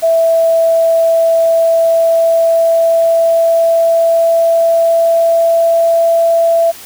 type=tone with pitch glide; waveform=sine; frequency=659.3 to 668.1 Hz; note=E5 to E5; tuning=0 to +23 cents; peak=-7 dBFS; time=0.02-6.72 s; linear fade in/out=20 ms; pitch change=+23 cents; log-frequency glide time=0.59-6.11 s; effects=white hiss -33 dBFS RMS until 6.85 s